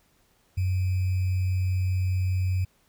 sine tone with sample-and-hold, 92.5 Hz, F#2, in tune, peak -22 dBFS, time 0.57-2.65 s, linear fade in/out 10 ms, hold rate 2450 Hz, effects pink hiss -65 dBFS RMS until 2.88 s

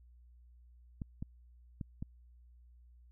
clicks, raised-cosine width 5 ms, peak -27 dBFS, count 4, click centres 1.018 / 1.225 / 1.812 / 2.025 s, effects added 60 Hz sine -57 dBFS peak until 3.11 s

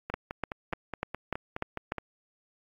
two click trains, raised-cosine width 0.5 ms, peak -19 / -15 dBFS, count 10 / 7, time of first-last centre 0.1-1.983 / 0.14-1.92 s, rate 4.78 / 3.37 Hz, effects AAC 48 kbps

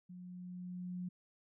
sine tone with level ramp, 180 Hz, F#3, 47 cents flat, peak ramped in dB -48 to -38 dBFS, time 0.09-1.09 s, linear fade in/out 10 ms, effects none

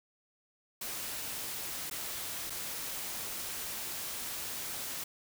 white noise with dropouts, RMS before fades -39 dBFS, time 0.81-5.04 s, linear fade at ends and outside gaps 5 ms, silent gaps 1.899-1.91 / 2.498-2.502 s, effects none

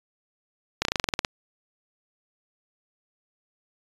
slowing click train, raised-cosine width 0.2 ms, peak -5 dBFS, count 11, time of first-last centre 0.82-1.248 s, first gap 31 ms, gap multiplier 1.07, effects resampled to 24000 Hz

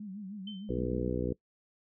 sine tone with vibrato, 199 Hz, G3, 26 cents sharp, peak -39 dBFS, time 0-1.09 s, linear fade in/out 5 ms, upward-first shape sine, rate 6.5 Hz, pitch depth 120 cents each way
sine tone with exponential decay, 3088 Hz, G7, 27 cents flat, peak -39 dBFS, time 0.47-0.8 s, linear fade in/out 5 ms, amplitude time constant 71 ms
harmonic tone, 61.74 Hz, B1, in tune, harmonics 1 / 2 / 3 / 4 / 5 / 6 / 7 / 8, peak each -38 / -38 / -38 / -38 / -38 / -38 / -38 / -38 dBFS, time 0.69-1.33 s, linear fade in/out 5 ms
effects noise-tail reverb RT60 0.1 s tail -22 dB re dry

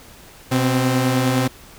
sawtooth tone pair together, 125.91 / 261.6 Hz, B2 / C4, +34 / 0 cents, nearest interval octave + minor second, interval 1266 cents, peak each -15 dBFS, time 0.51-1.48 s, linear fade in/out 10 ms, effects pink hiss -44 dBFS RMS until 1.78 s

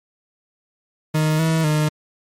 40% pulse tone with pitch steps, 155.1 / 161.3 / 152.5 Hz, D#3 / E3 / D#3, -5 / -37 / -34 cents, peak -15 dBFS, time 1.14-1.89 s, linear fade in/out 10 ms, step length 250 ms, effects MP3 64 kbps

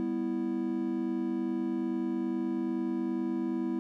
triangle chord, E minor, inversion first, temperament just, 197.78 / 247.2 / 329.6 Hz, G3 / B3 / E4, +16 / +2 / 0 cents, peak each -35 / -31 / -30 dBFS, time 0-3.79 s, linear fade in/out 0 ms, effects none

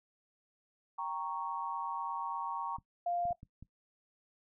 sine chord, G diminished, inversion none, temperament equal, 784 / 932.3 / 1108.7 Hz, G5 / Bb5 / Db6, 0 / 0 / 0 cents, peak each -43 / -38 / -39 dBFS, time 0.98-2.77 s, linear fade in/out 10 ms
clicks, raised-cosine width 5 ms, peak -37 dBFS, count 5, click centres 2.785 / 3.254 / 3.308 / 3.431 / 3.626 s
sine tone, 698.5 Hz, F5, in tune, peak -31 dBFS, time 3.06-3.33 s, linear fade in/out 5 ms
effects noise-tail reverb RT60 0.1 s tail -17 dB re dry

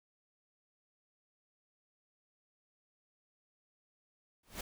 pink noise with exponential growth, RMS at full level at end -36 dBFS, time 4.43-4.61 s, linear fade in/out 5 ms, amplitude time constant 37 ms, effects none

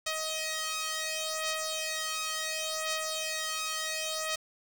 5% pulse beating tone pair, 630 / 630.7 Hz, D#5 / D#5, +21 / +23 cents, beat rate 0.7 Hz, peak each -26 / -22 dBFS, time 0.06-4.36 s, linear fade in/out 10 ms, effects 8-bit

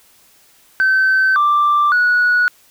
sine tone with pitch steps, 1538 / 1178 / 1464 Hz, G6 / D6 / F#6, -33 / +5 / -19 cents, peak -9 dBFS, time 0.8-2.48 s, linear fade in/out 0 ms, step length 560 ms, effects tanh soft clip ceiling -8 dBFS + white hiss -51 dBFS RMS until 2.7 s

